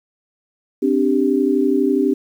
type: chord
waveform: sine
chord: C suspended second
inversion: none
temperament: equal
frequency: 261.6 / 293.7 / 392 Hz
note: C4 / D4 / G4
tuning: 0 / 0 / 0 cents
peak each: -18 dBFS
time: 0.82-2.14 s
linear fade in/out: 10 ms
effects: 8-bit